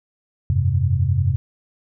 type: chord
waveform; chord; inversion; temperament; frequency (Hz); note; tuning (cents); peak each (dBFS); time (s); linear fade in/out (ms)
sine; F suspended second; none; equal with one note detuned; 87.31 / 98.79 / 130.81; F2 / G2 / C3; 0 / +14 / 0; -20; 0.5-1.36; 0
effects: none